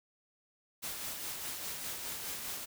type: noise with tremolo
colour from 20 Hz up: white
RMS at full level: -39 dBFS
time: 0.82-2.66 s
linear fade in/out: 20 ms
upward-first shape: sine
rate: 4.9 Hz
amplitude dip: 35%
effects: none